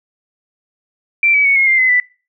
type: tone with pitch steps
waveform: sine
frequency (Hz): 2349 / 2283 / 2220 / 2158 / 2098 / 2039 / 1982.1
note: D7 / D7 / C#7 / C#7 / C7 / C7 / B6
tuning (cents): 0 / -50 / +2 / -47 / +4 / -45 / +6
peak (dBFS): -9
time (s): 1.23-2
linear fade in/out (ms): 2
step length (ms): 110
effects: noise-tail reverb RT60 0.4 s tail -25 dB re dry